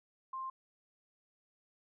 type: tone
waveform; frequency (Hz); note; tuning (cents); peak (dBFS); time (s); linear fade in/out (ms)
sine; 1053; C6; +11; -38; 0.33-0.5; 5
effects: none